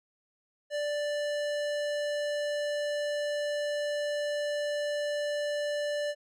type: tone with hard clipping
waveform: sine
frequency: 587.3 Hz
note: D5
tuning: in tune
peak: -31 dBFS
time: 0.7-6.15 s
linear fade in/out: 50 ms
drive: 18 dB
effects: none